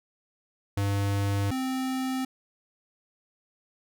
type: tone pair in turn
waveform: square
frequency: 100 / 260.6 Hz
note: G2 / C4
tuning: +35 / -7 cents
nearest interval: octave + perfect fourth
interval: 1658 cents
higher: second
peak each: -25 / -28 dBFS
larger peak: first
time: 0.77-1.51 / 1.51-2.25 s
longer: neither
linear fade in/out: 5 ms
effects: none